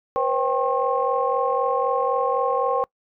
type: tone cluster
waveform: sine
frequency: 489.1 / 533 / 786 / 1077 Hz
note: B4 / C5 / G5 / C6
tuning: -17 / +32 / +4 / +50 cents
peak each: -24 / -24 / -25 / -24 dBFS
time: 0.16-2.84 s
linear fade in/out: 0 ms
effects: noise-tail reverb RT60 0.1 s tail -25 dB re dry + tanh soft clip ceiling -8 dBFS